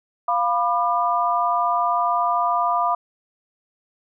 sine chord, B diminished, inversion second, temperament equal with one note detuned, 698.5 / 987.8 / 1200.7 Hz, F5 / B5 / D6, 0 / 0 / +38 cents, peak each -22 dBFS, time 0.28-2.95 s, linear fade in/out 5 ms, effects none

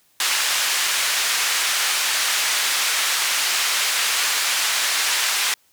pink band-pass noise, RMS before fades -21 dBFS, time 0.2-5.54 s, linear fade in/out 2 ms, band 1600 to 10000 Hz, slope 12 dB/octave, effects white hiss -60 dBFS RMS until 5.72 s

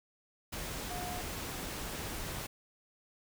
sine tone in noise, 717 Hz, F5, 45 cents sharp, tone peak -41 dBFS, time 0.9-1.21 s, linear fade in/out 10 ms, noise pink, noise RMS -40 dBFS, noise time 0.52-2.47 s, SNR -4 dB, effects none

